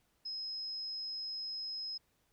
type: tone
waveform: sine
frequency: 5120 Hz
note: D#8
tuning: 49 cents sharp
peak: -38 dBFS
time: 0.25-1.98 s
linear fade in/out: 10 ms
effects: pink hiss -75 dBFS RMS until 2.32 s